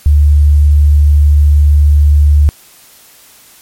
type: tone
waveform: sine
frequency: 73.42 Hz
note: D2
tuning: in tune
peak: -3 dBFS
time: 0.06-2.49 s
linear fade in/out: 0 ms
effects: white hiss -41 dBFS RMS until 3.61 s + MP3 64 kbps